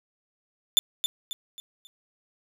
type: tone with echo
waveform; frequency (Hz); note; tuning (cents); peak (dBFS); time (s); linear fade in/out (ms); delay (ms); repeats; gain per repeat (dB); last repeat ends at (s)
40% pulse; 3520; A7; 0; -14; 0.77-0.79; 0; 270; 4; -8; 1.87
effects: none